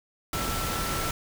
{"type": "tone in noise", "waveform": "sine", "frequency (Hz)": 1335, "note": "E6", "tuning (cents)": 22, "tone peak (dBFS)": -34, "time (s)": [0.33, 1.11], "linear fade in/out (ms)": 2, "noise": "pink", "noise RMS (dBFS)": -30, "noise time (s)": [0.33, 1.11], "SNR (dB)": -7, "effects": []}